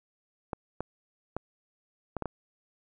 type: clicks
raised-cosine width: 1 ms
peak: -18 dBFS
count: 6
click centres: 0.532 / 0.806 / 1.366 / 2.167 / 2.223 / 2.257 s
effects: none